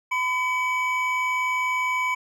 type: tone pair together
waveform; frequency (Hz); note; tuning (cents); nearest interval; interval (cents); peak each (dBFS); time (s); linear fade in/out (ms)
triangle; 1012 / 2275; B5 / C#7; +42 / +44; octave + major second; 1402; -23; 0.11-2.15; 10
effects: none